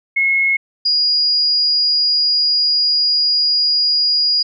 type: tone pair in turn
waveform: sine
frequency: 2172 / 4876 Hz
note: C#7 / D#8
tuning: -36 / -36 cents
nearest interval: octave + major second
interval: 1400 cents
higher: second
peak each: -12 dBFS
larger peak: neither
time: 0.16-0.57 / 0.85-4.43 s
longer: second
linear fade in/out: 10 ms
effects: none